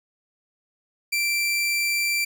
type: tone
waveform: sawtooth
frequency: 2349 Hz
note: D7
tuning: in tune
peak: -18 dBFS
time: 1.12-2.25 s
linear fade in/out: 10 ms
effects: none